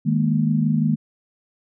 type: chord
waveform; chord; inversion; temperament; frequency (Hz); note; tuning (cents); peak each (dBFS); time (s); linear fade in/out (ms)
sine; D# suspended fourth; none; just; 155.56 / 207.4 / 233.3; D#3 / G#3 / A#3; 0 / -2 / +2; -20 / -22 / -21; 0.05-0.96; 20
effects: none